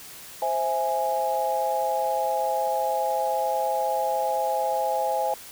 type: chord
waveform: sine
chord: C augmented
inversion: none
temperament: equal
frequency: 523.3 / 659.3 / 830.6 Hz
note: C5 / E5 / G#5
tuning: 0 / 0 / 0 cents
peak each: -28 / -28 / -25 dBFS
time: 0.42-5.34 s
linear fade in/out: 2 ms
effects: white hiss -43 dBFS RMS until 5.51 s